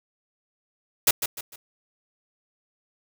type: noise with echo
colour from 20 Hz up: white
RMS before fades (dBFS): -17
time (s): 1.07-1.11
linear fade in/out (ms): 5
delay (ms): 150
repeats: 3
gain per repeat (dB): -9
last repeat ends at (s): 1.56
effects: none